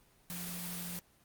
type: tone in noise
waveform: sine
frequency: 175.7 Hz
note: F3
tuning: 11 cents sharp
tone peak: -43 dBFS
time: 0.3-0.99 s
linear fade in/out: 0 ms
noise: white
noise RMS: -42 dBFS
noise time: 0.3-0.99 s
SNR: -4 dB
effects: pink hiss -66 dBFS RMS until 1.24 s + Opus 24 kbps